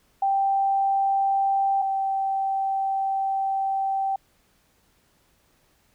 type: tone pair in turn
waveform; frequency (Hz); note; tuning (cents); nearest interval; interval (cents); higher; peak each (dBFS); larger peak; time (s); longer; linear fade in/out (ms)
sine; 784 / 777.7; G5 / G5; 0 / -14; unison; 14; first; -19 / -22; first; 0.22-1.82 / 1.82-4.16; second; 5
effects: pink hiss -64 dBFS RMS until 5.94 s